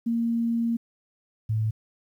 sine tone pair in turn, 232 / 109.49 Hz, A#3 / A2, -8 / -8 cents, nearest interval octave + minor second, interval 1300 cents, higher first, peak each -22 dBFS, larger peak neither, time 0.06-0.77 / 1.49-1.71 s, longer first, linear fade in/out 10 ms, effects 10-bit

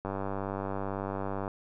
click train, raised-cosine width 1 ms, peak -20 dBFS, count 141, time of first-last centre 0.05-1.479 s, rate 98 Hz, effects none

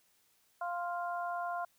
harmonic tone, 349.2 Hz, F4, in tune, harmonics 2 / 3 / 4, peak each -36 / -40 / -42 dBFS, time 0.61-1.65 s, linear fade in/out 5 ms, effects white hiss -71 dBFS RMS until 1.78 s

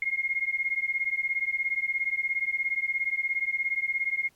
sine beating tone pair, 2135 / 2152 Hz, C7 / C7, +34 / +48 cents, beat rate 17 Hz, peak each -29 dBFS, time 0.02-4.29 s, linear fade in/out 2 ms, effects pink hiss -65 dBFS RMS until 4.35 s + AAC 64 kbps

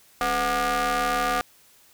sawtooth ring-modulated tone, 233.1 Hz, A#3, in tune, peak -15 dBFS, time 0.21-1.41 s, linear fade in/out 0 ms, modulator 969 Hz, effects white hiss -56 dBFS RMS until 1.93 s

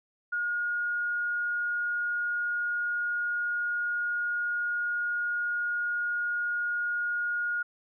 sine tone, 1433 Hz, F6, 44 cents sharp, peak -27 dBFS, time 0.32-7.63 s, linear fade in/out 10 ms, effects none

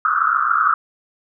white band-pass noise, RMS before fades -17 dBFS, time 0.05-0.74 s, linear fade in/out 2 ms, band 1200 to 1400 Hz, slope 96 dB/octave, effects none

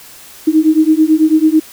sine beating tone pair, 309.2 / 318.3 Hz, D#4 / D#4, -11 / +39 cents, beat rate 9.1 Hz, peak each -10 dBFS, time 0.47-1.6 s, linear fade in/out 10 ms, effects white hiss -37 dBFS RMS until 1.72 s

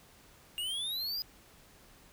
square exponential sweep, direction up, 2806 to 5000 Hz, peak -34 dBFS, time 0.58-1.22 s, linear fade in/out 0 ms, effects pink hiss -59 dBFS RMS until 2.12 s

